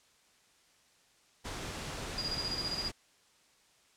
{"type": "noise", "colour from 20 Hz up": "pink", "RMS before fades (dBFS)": -40, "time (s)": [1.44, 2.92], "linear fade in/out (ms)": 20}
{"type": "tone with tremolo", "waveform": "sine", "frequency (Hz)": 4858, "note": "D#8", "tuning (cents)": -42, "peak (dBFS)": -32, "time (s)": [2.18, 2.89], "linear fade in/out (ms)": 2, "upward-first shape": "square", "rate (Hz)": 15, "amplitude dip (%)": 60}
{"effects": ["white hiss -66 dBFS RMS until 3.96 s", "low-pass 8000 Hz 12 dB/octave"]}